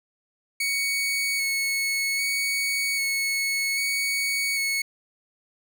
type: tone with vibrato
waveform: sawtooth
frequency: 2217 Hz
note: C#7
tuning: in tune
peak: -20 dBFS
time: 0.6-4.82 s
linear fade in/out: 5 ms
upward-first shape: square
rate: 0.63 Hz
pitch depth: 13 cents each way
effects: none